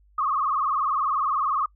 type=tone with vibrato; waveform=sine; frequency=1165 Hz; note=D6; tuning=14 cents flat; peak=-21 dBFS; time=0.18-1.66 s; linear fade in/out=5 ms; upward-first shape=sine; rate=20 Hz; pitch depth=150 cents each way; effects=noise-tail reverb RT60 0.1 s tail -25 dB re dry + added 50 Hz sine -55 dBFS peak until 1.75 s